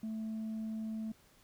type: tone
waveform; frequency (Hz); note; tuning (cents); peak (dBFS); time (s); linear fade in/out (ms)
sine; 220; A3; 0; -34; 0.03-1.12; 5
effects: tanh soft clip ceiling -35 dBFS + pink hiss -65 dBFS RMS until 1.43 s